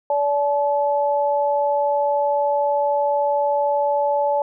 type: tone pair together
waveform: sine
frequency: 575.3 / 862 Hz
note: D5 / A5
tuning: -36 / -36 cents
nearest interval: perfect fifth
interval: 700 cents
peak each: -19 / -20 dBFS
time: 0.1-4.42 s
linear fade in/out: 2 ms
effects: none